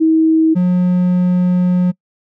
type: tone pair in turn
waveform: sine / triangle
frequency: 320 / 180 Hz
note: D#4 / F#3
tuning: +49 / -47 cents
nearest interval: minor seventh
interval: 996 cents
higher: first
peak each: -8 dBFS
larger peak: neither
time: 0-0.55 / 0.55-1.92 s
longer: second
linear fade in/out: 20 ms
effects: noise-tail reverb RT60 0.1 s tail -25 dB re dry